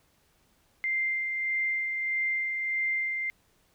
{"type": "tone with tremolo", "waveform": "sine", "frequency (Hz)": 2093, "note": "C7", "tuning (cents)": 0, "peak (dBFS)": -25, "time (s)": [0.84, 3.3], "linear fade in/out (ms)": 0, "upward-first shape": "sine", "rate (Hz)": 1.6, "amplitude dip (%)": 35, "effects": ["pink hiss -67 dBFS RMS until 3.74 s"]}